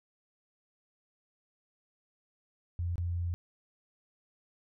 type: tone with dropouts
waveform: sine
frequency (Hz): 86.7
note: F2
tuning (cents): -12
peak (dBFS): -30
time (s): 2.79-3.34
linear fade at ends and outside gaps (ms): 0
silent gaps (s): 2.957-2.981
effects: none